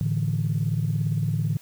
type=chord; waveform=sine; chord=A suspended fourth; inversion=none; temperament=equal; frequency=110 / 146.83 / 164.81 Hz; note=A2 / D3 / E3; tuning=0 / 0 / 0 cents; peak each=-25 / -25 / -27 dBFS; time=0.01-1.57 s; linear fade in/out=0 ms; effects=tanh soft clip ceiling -14 dBFS + white hiss -52 dBFS RMS until 1.61 s